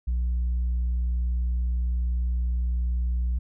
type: tone with tanh clipping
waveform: sine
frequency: 60.6 Hz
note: B1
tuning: 32 cents flat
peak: -23 dBFS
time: 0.07-3.39 s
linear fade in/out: 10 ms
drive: 1 dB
effects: none